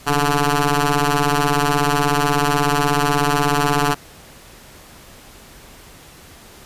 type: ring-modulated tone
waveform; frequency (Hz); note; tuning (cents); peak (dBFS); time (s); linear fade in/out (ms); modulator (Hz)
10% pulse; 146.3; D3; -6; -4; 0.06-3.95; 20; 577
effects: pink hiss -43 dBFS RMS until 6.65 s + resampled to 32000 Hz